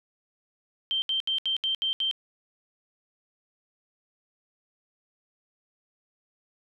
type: tone bursts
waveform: sine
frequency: 3136 Hz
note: G7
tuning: in tune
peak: -24 dBFS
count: 7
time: 0.91-2.112 s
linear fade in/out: 0 ms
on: 110 ms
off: 72 ms
effects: none